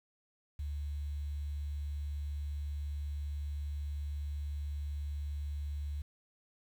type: tone with quantisation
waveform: sine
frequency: 72.7 Hz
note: D2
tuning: 17 cents flat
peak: -35 dBFS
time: 0.59-6.02 s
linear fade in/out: 5 ms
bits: 10
effects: none